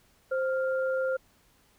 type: tone pair together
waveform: sine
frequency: 523.9 / 1396.9 Hz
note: C5 / F6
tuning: +2 / 0 cents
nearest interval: octave + perfect fourth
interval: 1698 cents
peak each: -26 / -34 dBFS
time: 0.31-1.17 s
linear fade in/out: 10 ms
effects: pink hiss -64 dBFS RMS until 1.78 s